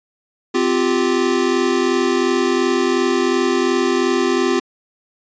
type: chord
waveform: square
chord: C suspended fourth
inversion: none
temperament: equal with one note detuned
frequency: 258.6 / 349.2 / 392 Hz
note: C4 / F4 / G4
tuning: -20 / 0 / 0 cents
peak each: -21 / -19 / -20 dBFS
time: 0.54-4.6 s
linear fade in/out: 10 ms
effects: resampled to 16000 Hz